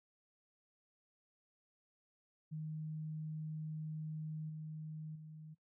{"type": "tone with level steps", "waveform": "sine", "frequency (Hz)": 155.56, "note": "D#3", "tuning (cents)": 0, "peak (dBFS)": [-40, -43, -49], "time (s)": [2.51, 5.55], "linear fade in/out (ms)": 20, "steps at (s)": [4.49, 5.15], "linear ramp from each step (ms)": 10, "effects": ["noise-tail reverb RT60 0.1 s tail -20 dB re dry"]}